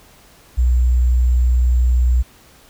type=tone with sample-and-hold; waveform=sine; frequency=61.5 Hz; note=B1; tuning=7 cents flat; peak=-11 dBFS; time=0.57-2.23 s; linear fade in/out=20 ms; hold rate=7350 Hz; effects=pink hiss -48 dBFS RMS until 2.69 s